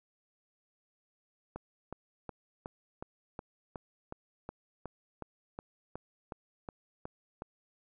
click train, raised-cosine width 1 ms, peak -26 dBFS, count 17, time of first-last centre 1.56-7.421 s, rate 2.73 Hz, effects none

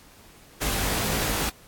pink noise with comb filter, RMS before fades -26 dBFS, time 0.61-1.5 s, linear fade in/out 10 ms, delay 19 ms, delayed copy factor +0.85, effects pink hiss -52 dBFS RMS until 1.67 s + AAC 64 kbps

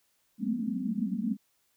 white band-pass noise, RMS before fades -31 dBFS, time 0.38-1.37 s, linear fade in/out 50 ms, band 190 to 260 Hz, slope 96 dB/octave, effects white hiss -72 dBFS RMS until 1.76 s

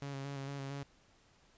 sawtooth tone with vibrato, 138.59 Hz, C#3, in tune, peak -36 dBFS, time 0.02-0.83 s, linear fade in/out 0 ms, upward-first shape square, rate 4.4 Hz, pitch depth 24 cents each way, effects pink hiss -67 dBFS RMS until 1.57 s + resampled to 16000 Hz

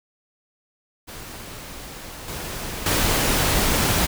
pink noise with level steps, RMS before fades -37 / -31 / -20 dBFS, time 1.07-4.07 s, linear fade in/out 20 ms, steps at 2.28 / 2.86 s, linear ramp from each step 2 ms, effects none

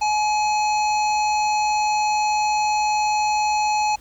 harmonic tone with a mistuned harmonic, 846 Hz, G#5, 32 cents sharp, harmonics 1 / 3 / 5 / 7 / 8, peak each -18 / -28 / -32 / -35 / -36 dBFS, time 0.01-3.96 s, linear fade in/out 10 ms, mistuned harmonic 8, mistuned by +74 cents, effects added 60 Hz sine -51 dBFS peak until 4 s + pink hiss -51 dBFS RMS until 4 s

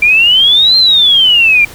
sine exponential two-way sweep, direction up then down, 2349 to 4186 to 2349 Hz, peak -4 dBFS, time 0.02-1.65 s, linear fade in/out 5 ms, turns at 0.77 s, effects pink hiss -32 dBFS RMS until 1.74 s

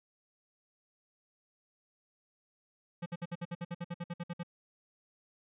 square tone bursts, 172.9 Hz, F3, 17 cents flat, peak -36 dBFS, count 15, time 3.02-4.433 s, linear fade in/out 10 ms, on 41 ms, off 57 ms, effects resampled to 8000 Hz

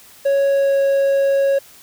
triangle tone with pitch glide, 554.4 to 550.9 Hz, C#5 to C#5, 0 to -11 cents, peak -11 dBFS, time 0.25-1.59 s, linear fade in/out 10 ms, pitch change -11 cents, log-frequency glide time 0.45-0.79 s, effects white hiss -45 dBFS RMS until 1.82 s

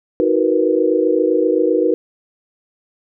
sine chord, B major seventh, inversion first, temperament equal with one note detuned, 317.1 / 370 / 466.2 / 493.9 Hz, D#4 / F#4 / A#4 / B4, +33 / 0 / 0 / 0 cents, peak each -18 dBFS, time 0.2-1.94 s, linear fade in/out 0 ms, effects none

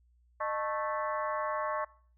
harmonic tone with a mistuned harmonic, 220 Hz, A3, in tune, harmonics 3 / 4 / 5 / 6 / 7 / 8 / 9, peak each -35 / -39 / -34 / -44 / -46 / -43 / -48 dBFS, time 0.4-1.85 s, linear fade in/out 10 ms, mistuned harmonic 3, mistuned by -130 cents, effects noise-tail reverb RT60 0.5 s tail -22 dB re dry + added 60 Hz sine -63 dBFS peak until 2.17 s

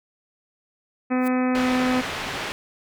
harmonic tone, 253.7 Hz, B3, 47 cents sharp, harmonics 1 / 2 / 3 / 4 / 5 / 6 / 7 / 8 / 9 / 10, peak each -20 / -28 / -31 / -36 / -33 / -40 / -37 / -39 / -40 / -39 dBFS, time 1.1-2.02 s, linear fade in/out 20 ms
blue noise with exponential growth, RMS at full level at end -33 dBFS, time 1.18-1.28 s, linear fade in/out 5 ms, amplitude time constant 20 ms
white low-pass noise, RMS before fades -30 dBFS, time 1.55-2.52 s, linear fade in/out 0 ms, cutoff 2600 Hz, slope 12 dB/octave
effects none

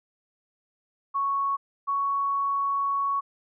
sine tone pair in turn, 1108.7 / 1114.2 Hz, C#6 / C#6, 0 / +9 cents, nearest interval unison, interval 9 cents, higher second, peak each -23 dBFS, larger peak neither, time 1.14-1.57 / 1.87-3.21 s, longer second, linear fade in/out 20 ms, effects none

